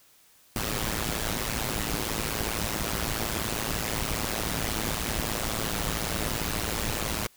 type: noise with amplitude modulation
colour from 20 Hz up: pink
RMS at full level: -26 dBFS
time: 0.56-7.27 s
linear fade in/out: 2 ms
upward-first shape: sine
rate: 110 Hz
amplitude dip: 90%
effects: white hiss -59 dBFS RMS until 7.36 s